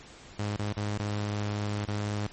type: tone with dropouts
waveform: sawtooth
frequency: 103.83 Hz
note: G#2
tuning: in tune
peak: -25 dBFS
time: 0.39-2.27 s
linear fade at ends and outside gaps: 5 ms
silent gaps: 0.565-0.591 / 0.729-0.768 / 0.979-0.995 / 1.852-1.877 s
effects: pink hiss -50 dBFS RMS until 2.32 s + MP3 32 kbps